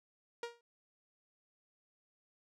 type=tone with exponential decay; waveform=sawtooth; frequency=471.6 Hz; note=A#4; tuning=20 cents sharp; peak=-32 dBFS; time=0.43-0.61 s; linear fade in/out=2 ms; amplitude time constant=39 ms; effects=low-pass 6000 Hz 12 dB/octave